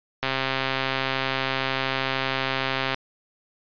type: click train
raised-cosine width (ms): 0.3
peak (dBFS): -8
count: 362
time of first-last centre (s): 0.23-2.944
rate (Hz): 133
effects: resampled to 11025 Hz